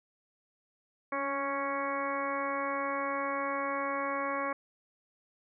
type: harmonic tone with a mistuned harmonic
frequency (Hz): 277.2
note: C#4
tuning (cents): 0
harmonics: 1 / 2 / 3 / 4 / 5 / 6 / 7 / 8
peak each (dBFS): -40 / -36 / -42 / -34 / -43 / -42 / -44 / -41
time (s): 1.12-4.53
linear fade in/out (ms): 5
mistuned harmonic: 1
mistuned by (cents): +25
effects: none